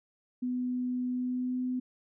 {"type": "tone with pitch glide", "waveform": "sine", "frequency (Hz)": [249.7, 252.7], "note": ["B3", "B3"], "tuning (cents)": [19, 40], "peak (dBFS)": -29, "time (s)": [0.42, 1.8], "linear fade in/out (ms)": 10, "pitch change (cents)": 21, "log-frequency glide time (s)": [1.13, 1.62], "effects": []}